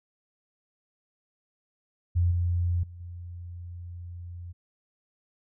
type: tone with level steps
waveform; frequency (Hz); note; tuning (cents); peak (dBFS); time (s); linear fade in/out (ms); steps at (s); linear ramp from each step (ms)
sine; 87.31; F2; 0; -20 / -23 / -41 / -37; 2.15-4.53; 20; 2.31 / 2.83 / 3; 5
effects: none